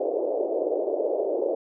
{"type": "band-pass noise", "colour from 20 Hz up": "white", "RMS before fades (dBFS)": -26, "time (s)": [0, 1.55], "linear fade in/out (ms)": 5, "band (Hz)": [350, 620], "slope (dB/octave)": 48, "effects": []}